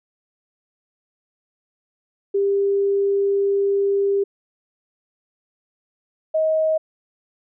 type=tone pair in turn; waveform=sine; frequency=397.9 / 631.6 Hz; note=G4 / D#5; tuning=+26 / +26 cents; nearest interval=minor sixth; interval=800 cents; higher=second; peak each=-16 dBFS; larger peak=neither; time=2.34-4.24 / 6.34-6.78 s; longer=first; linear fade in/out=10 ms; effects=none